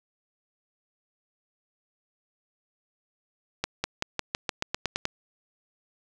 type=accelerating click train; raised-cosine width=0.2 ms; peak=-9 dBFS; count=11; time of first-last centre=3.64-5.054 s; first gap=200 ms; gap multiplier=0.92; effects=none